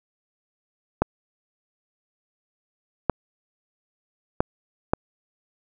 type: clicks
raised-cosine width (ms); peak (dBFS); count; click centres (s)
1; -4; 4; 1.02 / 3.097 / 4.405 / 4.935
effects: none